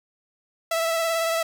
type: tone with vibrato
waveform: sawtooth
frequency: 659.3 Hz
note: E5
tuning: in tune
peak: -18 dBFS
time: 0.71-1.43 s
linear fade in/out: 5 ms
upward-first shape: triangle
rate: 18 Hz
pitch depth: 28 cents each way
effects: 8-bit